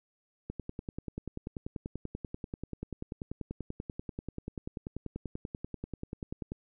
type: click train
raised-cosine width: 3 ms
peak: -24 dBFS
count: 63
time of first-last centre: 0.5-6.519 s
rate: 10.3 Hz
effects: none